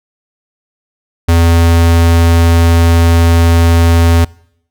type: tone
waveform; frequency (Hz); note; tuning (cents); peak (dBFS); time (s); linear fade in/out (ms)
square; 84; E2; +33; -6; 1.28-4.25; 10
effects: noise-tail reverb RT60 0.7 s tail -24 dB re dry